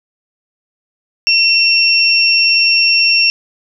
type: tone pair together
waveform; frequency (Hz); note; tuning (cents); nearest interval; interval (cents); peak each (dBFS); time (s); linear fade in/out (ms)
sine; 2709 / 5490; E7 / F8; +47 / -31; octave; 1222; -11; 1.27-3.3; 0
effects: none